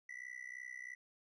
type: tone with amplitude modulation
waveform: triangle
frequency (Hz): 1973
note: B6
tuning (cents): -2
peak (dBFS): -40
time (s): 0.09-0.95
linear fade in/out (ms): 5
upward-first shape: sine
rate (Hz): 63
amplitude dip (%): 95
effects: resampled to 22050 Hz